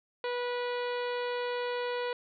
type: harmonic tone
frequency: 488.7 Hz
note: B4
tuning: 18 cents flat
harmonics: 1 / 2 / 3 / 4 / 5 / 6 / 7 / 8 / 9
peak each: -32 / -38 / -42 / -44 / -46 / -48 / -49 / -50 / -51 dBFS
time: 0.24-2.13 s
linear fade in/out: 2 ms
effects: none